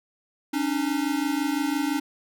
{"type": "tone pair together", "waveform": "square", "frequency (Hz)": [277.2, 303.1], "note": ["C#4", "D#4"], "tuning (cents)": [0, -45], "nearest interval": "major second", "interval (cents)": 155, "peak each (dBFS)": -27, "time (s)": [0.53, 2], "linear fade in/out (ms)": 10, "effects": []}